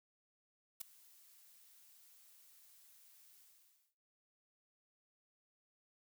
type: noise with ADSR envelope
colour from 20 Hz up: blue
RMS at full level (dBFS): -41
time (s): 0.8-3.95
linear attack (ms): 13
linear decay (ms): 5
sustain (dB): -23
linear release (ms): 580
effects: noise-tail reverb RT60 0.7 s tail -22 dB re dry